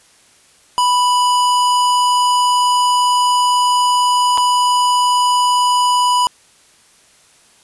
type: tone with dropouts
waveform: square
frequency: 987.8 Hz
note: B5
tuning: in tune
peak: -12 dBFS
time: 0.78-6.27 s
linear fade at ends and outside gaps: 0 ms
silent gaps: 4.375-4.38 s
effects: white hiss -50 dBFS RMS until 7.63 s + resampled to 24000 Hz